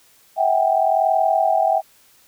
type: tone cluster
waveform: sine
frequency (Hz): 651 / 754 / 795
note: E5 / F#5 / G5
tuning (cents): -22 / +32 / +24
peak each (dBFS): -19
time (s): 0.36-1.82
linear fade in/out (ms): 50
effects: white hiss -54 dBFS RMS until 2.27 s